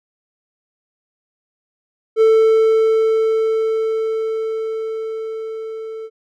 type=tone with level ramp; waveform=triangle; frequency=443.3 Hz; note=A4; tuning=13 cents sharp; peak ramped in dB=-6 to -25 dBFS; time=2.16-6.1 s; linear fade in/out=50 ms; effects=none